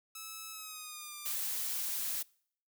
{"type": "tone with pitch glide", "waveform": "5% pulse", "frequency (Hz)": [1300, 1192.1], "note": ["E6", "D6"], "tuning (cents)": [-24, 26], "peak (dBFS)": -32, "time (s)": [0.15, 1.32], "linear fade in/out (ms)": 5, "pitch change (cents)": -150, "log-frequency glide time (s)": [0.51, 1.15]}
{"type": "noise", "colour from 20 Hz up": "blue", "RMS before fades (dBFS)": -36, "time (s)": [1.25, 2.23], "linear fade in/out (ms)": 10}
{"effects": ["noise-tail reverb RT60 0.6 s tail -25 dB re dry"]}